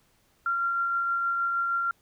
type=tone with tremolo; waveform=sine; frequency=1379 Hz; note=F6; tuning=22 cents flat; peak=-23 dBFS; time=0.46-1.91 s; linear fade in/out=2 ms; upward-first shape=triangle; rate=6.4 Hz; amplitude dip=25%; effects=pink hiss -66 dBFS RMS until 2.01 s